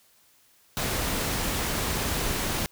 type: noise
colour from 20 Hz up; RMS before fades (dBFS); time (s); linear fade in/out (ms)
pink; -28; 0.77-2.66; 0
effects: white hiss -61 dBFS RMS until 2.71 s